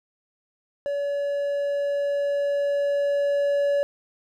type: tone with level ramp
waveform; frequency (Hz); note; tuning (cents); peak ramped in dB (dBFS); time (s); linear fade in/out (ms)
triangle; 569; C#5; +45; -22 to -17; 0.86-3.83; 0
effects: none